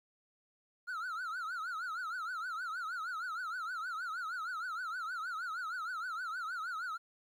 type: tone with vibrato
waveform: triangle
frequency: 1382 Hz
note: F6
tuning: 19 cents flat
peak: -35 dBFS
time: 0.87-6.98 s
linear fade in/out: 20 ms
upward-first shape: triangle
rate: 6.4 Hz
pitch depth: 190 cents each way
effects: 12-bit